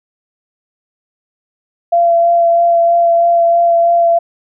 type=tone with vibrato; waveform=sine; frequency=682 Hz; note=F5; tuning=41 cents flat; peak=-7 dBFS; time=1.92-4.19 s; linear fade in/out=10 ms; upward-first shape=sine; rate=3.1 Hz; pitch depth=13 cents each way; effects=none